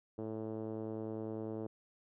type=tone with low-pass filter; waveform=5% pulse; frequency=110 Hz; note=A2; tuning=in tune; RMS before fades=-41 dBFS; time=0.18-1.67 s; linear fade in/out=5 ms; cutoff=410 Hz; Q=1.7; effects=none